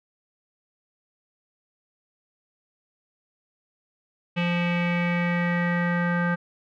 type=tone with low-pass filter sweep; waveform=square; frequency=173.9 Hz; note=F3; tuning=7 cents flat; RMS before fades=-24 dBFS; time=4.36-6.36 s; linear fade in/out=20 ms; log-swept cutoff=2700 to 1600 Hz; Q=4.9; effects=none